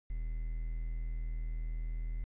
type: tone with quantisation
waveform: triangle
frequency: 40.2 Hz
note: E1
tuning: 43 cents flat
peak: -32 dBFS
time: 0.1-2.24 s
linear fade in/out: 0 ms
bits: 10
effects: resampled to 8000 Hz